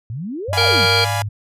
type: exponential two-way sweep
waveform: sine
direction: up then down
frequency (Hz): 103.7 to 880 to 150.7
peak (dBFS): -24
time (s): 0.1-0.86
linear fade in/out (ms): 0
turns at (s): 0.61
type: tone with pitch glide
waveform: sine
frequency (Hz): 96.6 to 103.53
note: G2 to G#2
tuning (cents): -25 to -5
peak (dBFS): -21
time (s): 0.48-1.29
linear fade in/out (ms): 10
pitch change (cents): +120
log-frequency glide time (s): 0.81-1.09
type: chord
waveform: sawtooth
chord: D diminished seventh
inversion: none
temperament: equal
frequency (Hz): 587.3 / 698.5 / 830.6 / 987.8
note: D5 / F5 / Ab5 / Cb6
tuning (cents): 0 / 0 / 0 / 0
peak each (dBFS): -25 / -22 / -20 / -23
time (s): 0.53-1.22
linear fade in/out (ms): 0
type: harmonic tone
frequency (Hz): 466.2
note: A#4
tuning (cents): 0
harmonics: 1 / 3 / 5 / 7 / 9 / 10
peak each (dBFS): -21 / -21 / -21 / -21 / -21 / -21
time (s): 0.57-1.05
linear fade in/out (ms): 10
effects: resampled to 32000 Hz